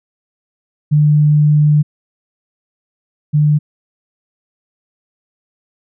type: tone pair in turn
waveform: sine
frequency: 149.5 / 149.5 Hz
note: D3 / D3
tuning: +31 / +31 cents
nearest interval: unison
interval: 0 cents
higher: neither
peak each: -7 / -8 dBFS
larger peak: first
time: 0.91-1.83 / 3.33-3.59 s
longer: first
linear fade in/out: 20 ms
effects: none